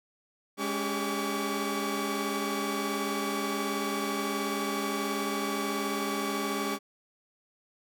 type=tone cluster; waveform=sawtooth; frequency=207.7 / 281.5 / 396.8 / 1138 Hz; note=G#3 / C#4 / G4 / C#6; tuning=0 / +27 / +21 / +45 cents; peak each=-31 dBFS; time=0.57-6.79 s; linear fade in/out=50 ms; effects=none